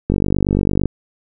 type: click train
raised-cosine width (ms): 3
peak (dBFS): -3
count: 38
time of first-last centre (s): 0.1-0.857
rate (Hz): 48.9
effects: none